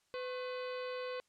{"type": "harmonic tone with a mistuned harmonic", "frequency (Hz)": 503, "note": "B4", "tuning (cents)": 32, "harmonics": [1, 2, 3, 4, 5, 6, 7, 8, 9], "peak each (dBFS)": [-39, -47, -51, -53, -52, -57, -58, -57, -58], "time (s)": [0.14, 1.2], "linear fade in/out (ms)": 0, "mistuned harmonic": 2, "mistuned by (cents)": 130, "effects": ["white hiss -75 dBFS RMS until 1.28 s", "low-pass 8000 Hz 12 dB/octave"]}